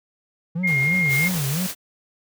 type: tone with vibrato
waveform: triangle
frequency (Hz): 157.9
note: D#3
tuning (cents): +26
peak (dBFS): -20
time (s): 0.55-1.67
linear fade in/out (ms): 10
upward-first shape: sine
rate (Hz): 3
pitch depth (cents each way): 280
type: tone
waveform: sine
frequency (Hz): 2132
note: C7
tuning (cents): +32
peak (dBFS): -18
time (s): 0.63-1.29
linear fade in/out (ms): 20
type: noise with tremolo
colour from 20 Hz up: pink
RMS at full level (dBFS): -36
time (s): 0.67-1.39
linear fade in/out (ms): 5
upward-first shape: sine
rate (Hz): 7.6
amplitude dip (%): 25
type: noise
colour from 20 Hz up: white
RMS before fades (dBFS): -29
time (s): 1.08-1.75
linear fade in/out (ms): 50
effects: high-pass 80 Hz 12 dB/octave